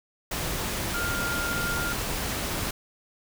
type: tone in noise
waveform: sine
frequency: 1403 Hz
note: F6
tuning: 8 cents sharp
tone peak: -29 dBFS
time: 0.94-1.93 s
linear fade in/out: 5 ms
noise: pink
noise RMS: -30 dBFS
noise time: 0.31-2.71 s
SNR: -2 dB
effects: none